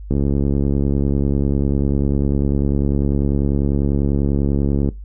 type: click train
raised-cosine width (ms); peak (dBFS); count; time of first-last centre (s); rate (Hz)
3; -6; 336; 0.11-4.889; 70.1
effects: noise-tail reverb RT60 0.2 s tail -19 dB re dry + added 50 Hz sine -30 dBFS peak until 5.04 s